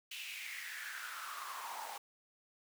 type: noise with high-pass filter sweep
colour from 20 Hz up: pink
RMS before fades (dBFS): -45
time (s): 0.11-1.98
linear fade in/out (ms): 5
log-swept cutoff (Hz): 2800 to 770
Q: 5.5
effects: none